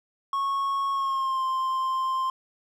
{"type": "tone with pitch glide", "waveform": "triangle", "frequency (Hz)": [1100, 1048.5], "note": ["C#6", "C6"], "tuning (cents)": [-14, 3], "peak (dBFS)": -22, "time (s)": [0.33, 2.3], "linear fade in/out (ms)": 2, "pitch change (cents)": -83, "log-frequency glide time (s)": [0.92, 1.43], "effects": []}